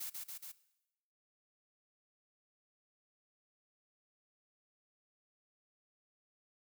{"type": "noise with echo", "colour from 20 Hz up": "blue", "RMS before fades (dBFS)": -42, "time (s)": [0, 0.1], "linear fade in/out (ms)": 10, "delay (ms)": 140, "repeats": 3, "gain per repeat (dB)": -2, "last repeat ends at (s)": 0.52, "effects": ["noise-tail reverb RT60 0.9 s tail -18 dB re dry"]}